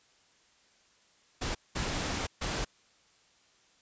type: noise bursts at uneven times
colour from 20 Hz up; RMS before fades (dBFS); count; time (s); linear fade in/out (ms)
pink; -33; 3; 1.41-1.55 / 1.75-2.27 / 2.41-2.65; 10
effects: white hiss -65 dBFS RMS until 3.81 s + resampled to 16000 Hz